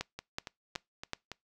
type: two click trains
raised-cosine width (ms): 0.2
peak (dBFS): -23 / -17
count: 5 / 4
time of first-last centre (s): 0.19-1.317 / 0.01-1.134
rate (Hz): 3.55 / 2.67
effects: noise-tail reverb RT60 0.2 s tail -24 dB re dry